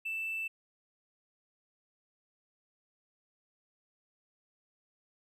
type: tone with hard clipping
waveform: triangle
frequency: 2652 Hz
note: E7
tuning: 10 cents sharp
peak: -34 dBFS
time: 0.05-0.48 s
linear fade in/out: 10 ms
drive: 4 dB
effects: none